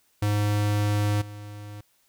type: tone with level steps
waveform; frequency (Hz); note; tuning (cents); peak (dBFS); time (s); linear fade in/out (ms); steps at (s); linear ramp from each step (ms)
square; 103.83; G#2; 0; -22 / -38; 0.22-1.81; 5; 1.21; 10
effects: white hiss -66 dBFS RMS until 2.08 s